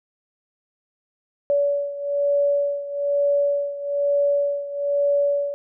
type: beating tone pair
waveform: sine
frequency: 570 / 571.1 Hz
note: C#5 / D5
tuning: +48 / -49 cents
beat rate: 1.1 Hz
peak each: -20 / -24 dBFS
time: 1.5-5.54 s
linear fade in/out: 0 ms
effects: none